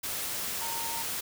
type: tone in noise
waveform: sine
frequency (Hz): 919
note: A#5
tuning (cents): -25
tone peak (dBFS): -37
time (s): 0.61-1.03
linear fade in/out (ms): 10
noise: white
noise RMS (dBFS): -34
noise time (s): 0.03-1.21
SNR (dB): -6
effects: none